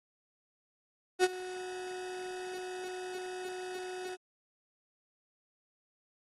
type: tone with ADSR envelope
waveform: 35% pulse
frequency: 367.7 Hz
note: F#4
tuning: 11 cents flat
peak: -19 dBFS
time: 1.19-4.17 s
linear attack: 48 ms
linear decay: 36 ms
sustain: -18 dB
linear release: 34 ms
effects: AAC 32 kbps